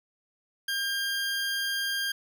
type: tone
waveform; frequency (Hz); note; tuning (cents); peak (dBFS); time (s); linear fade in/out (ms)
20% pulse; 1604; G6; +39; -23; 0.68-2.12; 5
effects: none